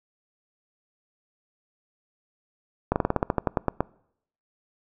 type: slowing click train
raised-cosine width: 1 ms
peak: -7 dBFS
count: 13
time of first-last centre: 2.92-3.806 s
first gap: 39 ms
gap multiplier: 1.11
effects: noise-tail reverb RT60 0.7 s tail -24 dB re dry